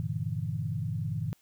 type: chord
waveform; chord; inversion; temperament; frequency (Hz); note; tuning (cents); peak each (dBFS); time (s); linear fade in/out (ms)
sine; E half-diminished seventh; first; equal; 98 / 116.54 / 146.83 / 164.81; G2 / Bb2 / D3 / E3; 0 / 0 / 0 / 0; -36 / -34 / -35 / -36; 0-1.33; 0
effects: white hiss -67 dBFS RMS until 1.41 s